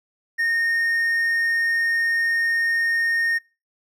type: tone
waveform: triangle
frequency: 1842 Hz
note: A#6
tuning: 21 cents flat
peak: -17 dBFS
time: 0.38-3.39 s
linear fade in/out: 20 ms
effects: noise-tail reverb RT60 0.3 s tail -23 dB re dry